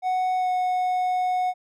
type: tone with pitch glide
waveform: triangle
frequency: 740 to 732.8 Hz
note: F#5 to F#5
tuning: 0 to -17 cents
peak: -19 dBFS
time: 0.02-1.54 s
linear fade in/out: 50 ms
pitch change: -17 cents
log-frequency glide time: 0.37-0.49 s
effects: none